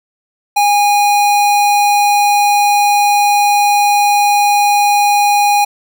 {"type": "tone", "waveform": "square", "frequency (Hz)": 820, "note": "G#5", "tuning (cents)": -22, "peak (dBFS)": -9, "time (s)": [0.56, 5.65], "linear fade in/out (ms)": 10, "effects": []}